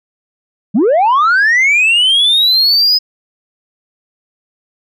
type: linear sweep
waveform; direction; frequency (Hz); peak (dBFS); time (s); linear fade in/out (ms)
sine; up; 172.3 to 5070; -5; 0.74-2.99; 20
effects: tanh soft clip ceiling -6 dBFS